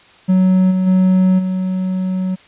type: tone with level steps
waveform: triangle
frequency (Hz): 186.1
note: F#3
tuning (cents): +10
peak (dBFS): -7 / -11 / -7 / -14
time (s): 0.28-2.36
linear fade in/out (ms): 20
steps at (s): 0.7 / 0.86 / 1.38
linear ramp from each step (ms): 20
effects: white hiss -46 dBFS RMS until 2.47 s + resampled to 8000 Hz